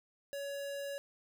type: tone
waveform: square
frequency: 562 Hz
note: C#5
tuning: 24 cents sharp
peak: -39 dBFS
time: 0.33-0.98 s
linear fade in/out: 0 ms
effects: none